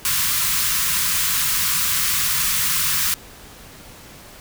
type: band-stop noise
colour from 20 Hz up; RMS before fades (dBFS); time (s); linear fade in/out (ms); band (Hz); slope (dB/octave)
white; -20; 0.05-3.14; 0; 200 to 980; 96
effects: pink hiss -42 dBFS RMS until 4.4 s